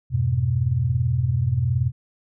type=chord; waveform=sine; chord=F diminished; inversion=none; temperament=just; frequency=87.31 / 104.77 / 125.72 Hz; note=F2 / Ab2 / Cb3; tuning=0 / +16 / +31 cents; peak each=-25 / -26 / -20 dBFS; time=0.1-1.92 s; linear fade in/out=50 ms; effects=none

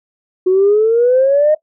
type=exponential sweep; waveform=sine; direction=up; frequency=364.1 to 622.3 Hz; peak=-7 dBFS; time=0.46-1.55 s; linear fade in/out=10 ms; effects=noise-tail reverb RT60 0.1 s tail -18 dB re dry + tanh soft clip ceiling -3 dBFS

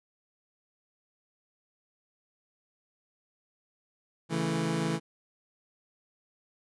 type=chord; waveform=25% pulse; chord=A major; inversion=first; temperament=equal; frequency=138.59 / 164.81 / 220 Hz; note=C#3 / E3 / A3; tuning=0 / 0 / 0 cents; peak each=-32 / -26 / -30 dBFS; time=4.29-5 s; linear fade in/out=50 ms; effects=resampled to 24000 Hz

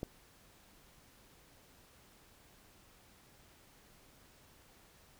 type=click; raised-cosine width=2 ms; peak=-24 dBFS; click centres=0.031 s; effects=pink hiss -63 dBFS RMS until 5.19 s

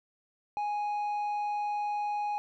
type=tone with low-pass filter; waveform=square; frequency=830 Hz; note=G#5; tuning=1 cent flat; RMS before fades=-32 dBFS; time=0.57-2.38 s; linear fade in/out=0 ms; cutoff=1700 Hz; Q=0.53; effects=none

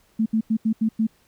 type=tone bursts at uneven times; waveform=sine; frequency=221 Hz; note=A3; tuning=8 cents sharp; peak=-17 dBFS; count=6; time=0.19-0.26 / 0.33-0.41 / 0.5-0.57 / 0.65-0.73 / 0.81-0.89 / 0.99-1.07 s; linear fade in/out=10 ms; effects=pink hiss -61 dBFS RMS until 1.27 s

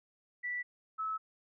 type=tone pair in turn; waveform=sine; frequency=1964 / 1298.8 Hz; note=B6 / E6; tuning=-10 / -26 cents; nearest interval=perfect fifth; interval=716 cents; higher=first; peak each=-34 / -33 dBFS; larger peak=second; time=0.43-0.63 / 0.98-1.18 s; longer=neither; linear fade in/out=20 ms; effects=none

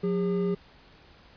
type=tone pair together; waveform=triangle; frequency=180.01 / 404.1 Hz; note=F#3 / G#4; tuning=-47 / -47 cents; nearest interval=octave + major second; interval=1400 cents; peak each=-25 dBFS; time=0.03-0.55 s; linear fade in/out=10 ms; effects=pink hiss -55 dBFS RMS until 1.36 s + resampled to 11025 Hz

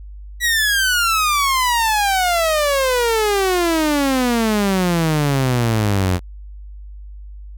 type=exponential sweep; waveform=sawtooth; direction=down; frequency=1951 to 87.2 Hz; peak=-11 dBFS; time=0.4-6.2 s; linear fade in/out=50 ms; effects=added 50 Hz sine -32 dBFS peak until 7.57 s

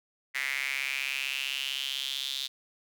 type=tone with high-pass filter sweep; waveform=square; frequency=67.8 Hz; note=C#2; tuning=38 cents flat; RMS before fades=-33 dBFS; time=0.34-2.48 s; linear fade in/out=20 ms; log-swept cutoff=2000 to 3700 Hz; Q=5.9; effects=none

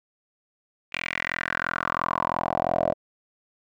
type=tone with band-pass filter sweep; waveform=10% pulse; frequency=42.94 Hz; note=F1; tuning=29 cents flat; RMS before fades=-27 dBFS; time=0.92-2.94 s; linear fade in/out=20 ms; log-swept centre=2500 to 600 Hz; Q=4.8; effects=none

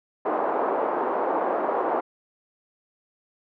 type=band-pass noise; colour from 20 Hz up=white; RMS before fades=-25 dBFS; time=0.25-2.01 s; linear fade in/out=10 ms; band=320 to 970 Hz; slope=24 dB/octave; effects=none

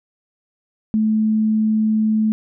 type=tone; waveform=sine; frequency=217.2 Hz; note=A3; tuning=22 cents flat; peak=-14 dBFS; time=0.94-2.32 s; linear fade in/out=0 ms; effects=none

